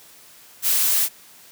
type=noise; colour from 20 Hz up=blue; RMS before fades=-19 dBFS; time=0.62-1.09 s; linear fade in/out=50 ms; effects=white hiss -48 dBFS RMS until 1.51 s + high-pass 80 Hz 12 dB/octave